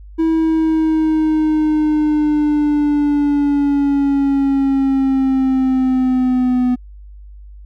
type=linear sweep; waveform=triangle; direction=down; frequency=324.8 to 248.6 Hz; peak=-10 dBFS; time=0.18-6.76 s; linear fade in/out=20 ms; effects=added 50 Hz sine -34 dBFS peak until 7.65 s